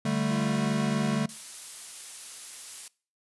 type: chord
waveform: square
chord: D suspended fourth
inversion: none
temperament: equal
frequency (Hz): 146.83 / 196 / 220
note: D3 / G3 / A3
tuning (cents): 0 / 0 / 0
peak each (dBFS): -31 / -32 / -29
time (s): 0.05-1.26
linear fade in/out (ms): 5
type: tone with pitch glide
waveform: sawtooth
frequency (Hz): 342.2 to 364.6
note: F4 to F#4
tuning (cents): -35 to -25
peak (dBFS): -34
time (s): 0.3-1.17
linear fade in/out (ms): 10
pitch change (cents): +110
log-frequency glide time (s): 0.41-0.6
type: noise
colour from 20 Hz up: blue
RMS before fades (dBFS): -39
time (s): 1.29-2.88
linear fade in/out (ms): 2
effects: noise-tail reverb RT60 0.4 s tail -23 dB re dry + resampled to 24000 Hz